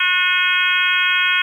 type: harmonic tone with a mistuned harmonic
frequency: 361.2 Hz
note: F#4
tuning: 42 cents flat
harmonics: 3 / 4 / 5 / 6 / 7 / 8 / 9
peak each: -26 / -19 / -24 / -22 / -19 / -28 / -22 dBFS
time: 0-1.42 s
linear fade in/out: 5 ms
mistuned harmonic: 4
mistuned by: +22 cents
effects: 8-bit